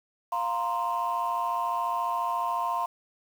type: chord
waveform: sine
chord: F suspended fourth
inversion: none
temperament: equal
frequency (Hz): 698.5 / 932.3 / 1046.5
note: F5 / Bb5 / C6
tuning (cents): 0 / 0 / 0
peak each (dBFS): -31 / -29 / -28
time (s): 0.32-2.86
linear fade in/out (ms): 5
effects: tanh soft clip ceiling -20 dBFS + 8-bit